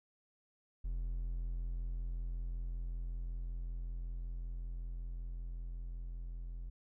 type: tone with level ramp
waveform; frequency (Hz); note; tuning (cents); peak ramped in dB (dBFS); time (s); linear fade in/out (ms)
triangle; 42.65; F1; -40; -33 to -39; 0.84-6.7; 10
effects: none